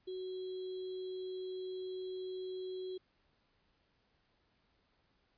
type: tone with sample-and-hold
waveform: sine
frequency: 371.5 Hz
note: F#4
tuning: 7 cents sharp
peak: -39 dBFS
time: 0.07-2.98 s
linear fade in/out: 10 ms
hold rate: 3675 Hz
effects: pink hiss -75 dBFS RMS until 5.37 s + resampled to 11025 Hz